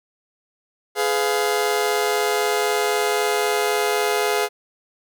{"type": "chord", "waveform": "sawtooth", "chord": "F diminished", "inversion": "first", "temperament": "just", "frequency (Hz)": [419.1, 502.9, 698.5], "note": ["Ab4", "Cb5", "F5"], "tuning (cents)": [16, 31, 0], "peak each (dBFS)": [-17, -22, -21], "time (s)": [0.95, 4.49], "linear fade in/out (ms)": 50, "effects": []}